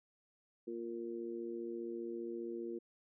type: tone with amplitude modulation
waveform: sine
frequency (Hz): 349.2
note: F4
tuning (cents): 0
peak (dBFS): -35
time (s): 0.67-2.79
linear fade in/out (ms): 10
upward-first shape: sine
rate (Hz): 115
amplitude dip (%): 100
effects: none